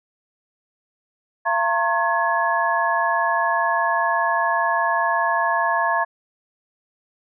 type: tone cluster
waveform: sine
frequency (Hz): 681 / 916 / 1081 / 1694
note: F5 / A#5 / C#6 / G#6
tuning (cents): -44 / -31 / -44 / +34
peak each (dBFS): -23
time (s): 1.45-6.05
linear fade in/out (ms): 20
effects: none